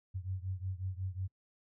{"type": "beating tone pair", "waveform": "sine", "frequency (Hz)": [91.8, 97.3], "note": ["F#2", "G2"], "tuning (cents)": [-13, -12], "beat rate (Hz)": 5.5, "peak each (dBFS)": [-38, -40], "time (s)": [0.14, 1.28], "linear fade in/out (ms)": 20, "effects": ["noise-tail reverb RT60 0.1 s tail -26 dB re dry"]}